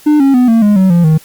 triangle tone with pitch steps, 300 / 273.5 / 249.4 / 227.4 / 207.3 / 188.99 / 172.3 / 157.09 Hz, D4 / C#4 / B3 / A#3 / G#3 / F#3 / F3 / D#3, +37 / -23 / +17 / -43 / -3 / +37 / -23 / +17 cents, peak -3 dBFS, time 0.06-1.18 s, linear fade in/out 10 ms, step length 140 ms, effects white hiss -40 dBFS RMS until 1.24 s + Opus 48 kbps

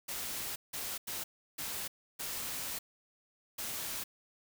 white noise bursts at uneven times, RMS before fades -39 dBFS, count 6, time 0.08-0.56 / 0.73-0.98 / 1.07-1.24 / 1.58-1.88 / 2.19-2.79 / 3.58-4.04 s, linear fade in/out 10 ms, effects none

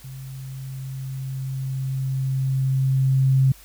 sine tone with level ramp, 133 Hz, C3, 29 cents sharp, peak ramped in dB -34 to -13 dBFS, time 0.04-3.52 s, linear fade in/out 5 ms, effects added 50 Hz sine -49 dBFS peak until 3.64 s + white hiss -49 dBFS RMS until 3.64 s

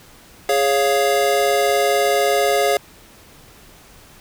square chord, Db major, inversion second, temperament equal, 415.3 / 554.4 / 698.5 Hz, Ab4 / Db5 / F5, 0 / 0 / 0 cents, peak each -20 dBFS, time 0.49-2.77 s, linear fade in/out 2 ms, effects pink hiss -46 dBFS RMS until 4.2 s

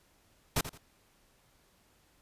pink noise with echo, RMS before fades -28 dBFS, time 0.56-0.61 s, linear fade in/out 5 ms, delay 84 ms, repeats 2, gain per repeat -12 dB, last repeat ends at 0.778 s, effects pink hiss -67 dBFS RMS until 2.21 s + resampled to 32000 Hz

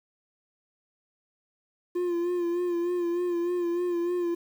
triangle tone with vibrato, 349.2 Hz, F4, in tune, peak -23 dBFS, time 1.95-4.35 s, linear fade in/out 10 ms, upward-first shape sine, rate 3.3 Hz, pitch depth 39 cents each way, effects 9-bit

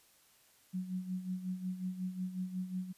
sine tone with tremolo, 184.3 Hz, F#3, 7 cents flat, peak -33 dBFS, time 0.73-2.93 s, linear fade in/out 20 ms, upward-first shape sine, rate 5.5 Hz, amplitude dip 70%, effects white hiss -66 dBFS RMS until 2.97 s + resampled to 32000 Hz

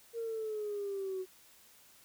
sine exponential sweep, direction down, 466.2 to 370 Hz, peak -34 dBFS, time 0.13-1.26 s, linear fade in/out 50 ms, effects tanh soft clip ceiling -30 dBFS + white hiss -61 dBFS RMS until 2.04 s

